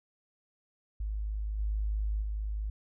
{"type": "tone with level steps", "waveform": "sine", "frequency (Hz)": 52.3, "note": "G#1", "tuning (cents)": 13, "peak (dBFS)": [-31, -28, -31], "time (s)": [1, 2.7], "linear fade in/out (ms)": 5, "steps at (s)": [1.58, 2.21], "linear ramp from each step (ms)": 20, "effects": []}